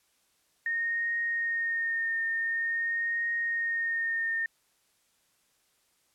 sine tone with vibrato, 1843 Hz, A#6, 20 cents flat, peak -27 dBFS, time 0.66-4.46 s, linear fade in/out 2 ms, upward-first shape triangle, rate 0.47 Hz, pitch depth 20 cents each way, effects white hiss -70 dBFS RMS until 6.14 s + low-pass 12000 Hz 12 dB/octave

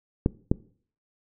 clicks, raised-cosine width 3 ms, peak -7 dBFS, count 2, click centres 0.261 / 0.515 s, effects noise-tail reverb RT60 0.5 s tail -21 dB re dry

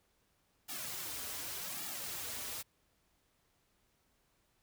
white noise with flanger, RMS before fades -42 dBFS, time 0.68-2.63 s, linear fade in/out 20 ms, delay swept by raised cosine 1.9 to 5.8 ms, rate 0.86 Hz, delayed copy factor -0.9, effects pink hiss -75 dBFS RMS until 4.62 s

